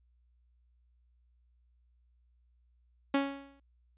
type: tone with exponential decay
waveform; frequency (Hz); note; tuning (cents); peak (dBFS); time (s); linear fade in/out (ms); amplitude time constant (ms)
sawtooth; 277.2; C#4; 0; -20; 3.14-3.6; 5; 98
effects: added 60 Hz sine -65 dBFS peak until 3.97 s + resampled to 8000 Hz